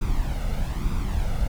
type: noise with flanger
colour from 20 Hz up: brown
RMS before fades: -24 dBFS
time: 0.01-1.48 s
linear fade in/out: 10 ms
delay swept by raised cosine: 0.82 to 1.45 ms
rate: 1.1 Hz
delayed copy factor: +0.6
effects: none